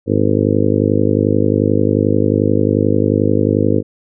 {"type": "harmonic tone", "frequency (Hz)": 51.3, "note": "G#1", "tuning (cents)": -21, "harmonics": [2, 3, 4, 5, 6, 7, 8, 9, 10], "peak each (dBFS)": [-18, -23, -20, -18, -18, -23, -21, -19, -23], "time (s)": [0.06, 3.83], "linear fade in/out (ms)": 50, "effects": []}